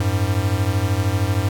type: beating tone pair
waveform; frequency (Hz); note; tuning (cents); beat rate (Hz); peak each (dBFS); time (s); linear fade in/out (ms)
square; 92.5 / 105.5; F#2 / G#2; 0 / +28; 13; -21; 0-1.49; 5
effects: none